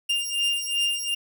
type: beating tone pair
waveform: 40% pulse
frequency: 2800 / 2802.7 Hz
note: F7 / F7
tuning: +4 / +5 cents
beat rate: 2.7 Hz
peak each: -25 dBFS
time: 0.09-1.15 s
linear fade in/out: 10 ms
effects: none